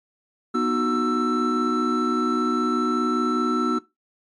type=tone cluster; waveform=triangle; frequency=243.6 / 308.6 / 369.1 / 1329 Hz; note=B3 / D#4 / F#4 / E6; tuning=-24 / -14 / -4 / +14 cents; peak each=-22 / -25 / -24 / -22 dBFS; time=0.54-3.79 s; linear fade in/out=10 ms; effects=noise-tail reverb RT60 0.2 s tail -18 dB re dry + MP3 48 kbps